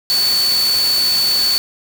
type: tone in noise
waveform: sine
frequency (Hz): 4466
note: C#8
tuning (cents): +12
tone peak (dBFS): -13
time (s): 0.1-1.58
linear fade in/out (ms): 0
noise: white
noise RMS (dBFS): -23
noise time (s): 0.1-1.58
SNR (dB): +7
effects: none